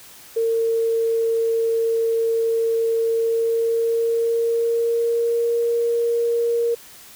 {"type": "tone with pitch glide", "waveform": "sine", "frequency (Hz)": [455.6, 468.4], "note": ["A#4", "A#4"], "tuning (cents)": [-40, 8], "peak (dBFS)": -17, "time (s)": [0.36, 6.75], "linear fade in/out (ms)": 10, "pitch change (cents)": 48, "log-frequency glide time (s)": [3.12, 5.59], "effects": ["white hiss -44 dBFS RMS until 7.15 s"]}